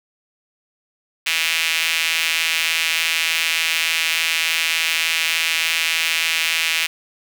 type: tone with high-pass filter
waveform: sawtooth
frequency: 163.4 Hz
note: E3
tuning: 15 cents flat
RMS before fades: -20 dBFS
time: 1.26-6.87 s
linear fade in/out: 10 ms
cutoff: 2500 Hz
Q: 2.7
effects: none